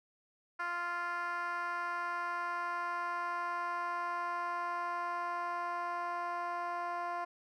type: tone with band-pass filter sweep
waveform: 10% pulse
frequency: 348.3 Hz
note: F4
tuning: 5 cents flat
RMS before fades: -37 dBFS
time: 0.59-7.25 s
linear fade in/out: 10 ms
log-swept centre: 1300 to 860 Hz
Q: 2.5
effects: none